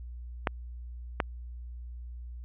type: clicks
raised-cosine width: 0.5 ms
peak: -10 dBFS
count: 2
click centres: 0.472 / 1.202 s
effects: added 60 Hz sine -39 dBFS peak until 2.44 s + resampled to 8000 Hz